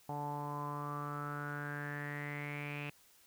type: tone with low-pass filter sweep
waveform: sawtooth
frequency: 145.7 Hz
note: D3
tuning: 13 cents flat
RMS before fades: -41 dBFS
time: 0.09-2.9 s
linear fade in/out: 2 ms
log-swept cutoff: 820 to 2600 Hz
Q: 8.9
effects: white hiss -65 dBFS RMS until 3.26 s